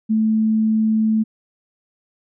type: tone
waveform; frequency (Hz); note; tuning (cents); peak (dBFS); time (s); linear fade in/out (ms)
sine; 219; A3; -8; -14; 0.09-1.24; 20
effects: none